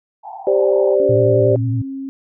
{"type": "band-pass noise", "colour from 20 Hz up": "pink", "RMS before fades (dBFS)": -33, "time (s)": [0.23, 0.96], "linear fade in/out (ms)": 20, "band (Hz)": [730, 890], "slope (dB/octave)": 96}
{"type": "chord", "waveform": "sine", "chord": "G suspended fourth", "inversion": "none", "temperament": "equal", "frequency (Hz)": [392, 523.3, 587.3], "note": ["G4", "C5", "D5"], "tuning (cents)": [0, 0, 0], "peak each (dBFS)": [-15, -17, -16], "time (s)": [0.47, 1.56], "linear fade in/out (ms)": 2}
{"type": "tone with pitch glide", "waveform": "sine", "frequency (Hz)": [286.3, 270.2], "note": ["D4", "C#4"], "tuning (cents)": [-44, -44], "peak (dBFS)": -24, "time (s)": [1, 2.09], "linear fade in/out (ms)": 0, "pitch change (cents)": -100, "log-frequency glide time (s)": [1.41, 1.6]}
{"type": "tone with vibrato", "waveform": "sine", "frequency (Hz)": 115.6, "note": "A#2", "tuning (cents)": -14, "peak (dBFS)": -16, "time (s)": [1.09, 1.82], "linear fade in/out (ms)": 5, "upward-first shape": "triangle", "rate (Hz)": 11, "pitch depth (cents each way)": 88}
{"effects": []}